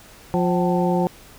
harmonic tone with a mistuned harmonic, 177 Hz, F3, 23 cents sharp, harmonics 1 / 2 / 3 / 4 / 5, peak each -20 / -23 / -25 / -26 / -27 dBFS, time 0.34-1.07 s, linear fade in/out 0 ms, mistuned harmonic 4, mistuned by +120 cents, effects pink hiss -46 dBFS RMS until 1.38 s

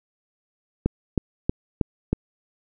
click train, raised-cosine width 3 ms, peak -7 dBFS, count 5, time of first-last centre 0.86-2.13 s, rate 3.15 Hz, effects none

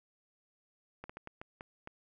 slowing click train, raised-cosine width 0.5 ms, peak -29 dBFS, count 7, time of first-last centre 1.04-1.874 s, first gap 55 ms, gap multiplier 1.37, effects none

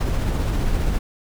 brown noise with tremolo, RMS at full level -19 dBFS, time 0-0.99 s, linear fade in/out 10 ms, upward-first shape triangle, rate 15 Hz, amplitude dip 35%, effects none

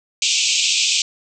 pink band-pass noise, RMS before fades -18 dBFS, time 0.22-1.02 s, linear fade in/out 2 ms, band 2400 to 7800 Hz, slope 96 dB/octave, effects none

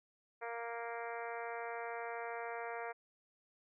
harmonic tone, 233.1 Hz, A#3, in tune, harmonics 2 / 3 / 4 / 5 / 6 / 7 / 8 / 9 / 10, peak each -45 / -45 / -48 / -52 / -50 / -52 / -53 / -53 / -55 dBFS, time 0.41-2.93 s, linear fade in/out 20 ms, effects none

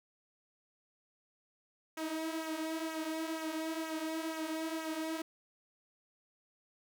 sawtooth tone with flanger, 319.6 Hz, D#4, 47 cents sharp, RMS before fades -38 dBFS, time 1.97-5.22 s, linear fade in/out 5 ms, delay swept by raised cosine 0.21 to 5.61 ms, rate 2.1 Hz, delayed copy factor -0.6, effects none

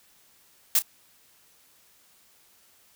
blue noise with echo, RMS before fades -20 dBFS, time 0.75-0.79 s, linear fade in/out 2 ms, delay 32 ms, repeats 1, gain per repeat -14 dB, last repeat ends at 0.822 s, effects white hiss -60 dBFS RMS until 2.95 s

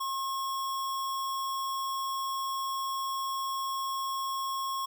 sine tone with sample-and-hold, 1075 Hz, C6, 47 cents sharp, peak -30 dBFS, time 0-4.86 s, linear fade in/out 10 ms, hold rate 4410 Hz, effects none

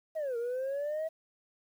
sine linear two-way sweep, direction down then up, 653 to 460.2 to 648 Hz, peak -29 dBFS, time 0.15-1.09 s, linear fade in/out 20 ms, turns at 0.37 s, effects tanh soft clip ceiling -30 dBFS + 10-bit

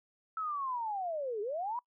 sine linear two-way sweep, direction down then up, 1321 to 398 to 998 Hz, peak -33 dBFS, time 0.37-1.79 s, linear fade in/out 2 ms, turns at 1.41 s, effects noise-tail reverb RT60 0.1 s tail -23 dB re dry

